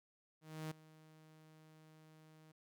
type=tone with ADSR envelope; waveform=sawtooth; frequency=156.8 Hz; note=D#3; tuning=14 cents sharp; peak=-37 dBFS; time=0.41-2.52 s; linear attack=300 ms; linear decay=9 ms; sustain=-20 dB; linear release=8 ms; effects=none